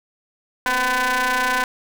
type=ring-modulated tone; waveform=sawtooth; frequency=249 Hz; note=B3; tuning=14 cents sharp; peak=-11 dBFS; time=0.66-1.64 s; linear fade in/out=0 ms; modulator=1260 Hz; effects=none